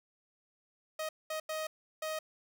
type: tone bursts at uneven times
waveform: sawtooth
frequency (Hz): 627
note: D#5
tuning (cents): +13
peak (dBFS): -31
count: 4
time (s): 0.99-1.09 / 1.3-1.4 / 1.49-1.67 / 2.02-2.19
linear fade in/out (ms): 5
effects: none